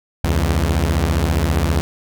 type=beating tone pair; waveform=sawtooth; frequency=69.4 / 84.4 Hz; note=C#2 / E2; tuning=+3 / +41 cents; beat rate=15 Hz; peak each=-14 dBFS; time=0.24-1.81 s; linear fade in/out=0 ms; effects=none